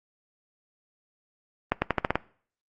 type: accelerating click train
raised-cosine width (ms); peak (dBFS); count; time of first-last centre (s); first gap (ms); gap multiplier
0.5; -7; 7; 1.72-2.156; 100; 0.87
effects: noise-tail reverb RT60 0.5 s tail -22 dB re dry + Opus 32 kbps